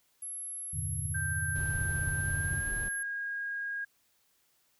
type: tone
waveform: sine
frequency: 11160 Hz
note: F9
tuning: 2 cents flat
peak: -37 dBFS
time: 0.22-3.03 s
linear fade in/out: 5 ms
type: chord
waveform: sine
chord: E half-diminished seventh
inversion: none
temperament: equal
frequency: 82.41 / 98 / 116.54 / 146.83 Hz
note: E2 / G2 / Bb2 / D3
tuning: 0 / 0 / 0 / 0 cents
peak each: -37 / -39 / -40 / -38 dBFS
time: 0.73-2.61 s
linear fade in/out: 10 ms
type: tone with pitch glide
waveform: sine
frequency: 1568 to 1631.8 Hz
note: G6 to G#6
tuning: 0 to -31 cents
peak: -33 dBFS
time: 1.14-3.85 s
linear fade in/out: 10 ms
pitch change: +69 cents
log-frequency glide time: 2.19-2.7 s
type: noise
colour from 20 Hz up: brown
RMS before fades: -40 dBFS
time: 1.55-2.89 s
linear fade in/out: 10 ms
effects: white hiss -71 dBFS RMS until 4.79 s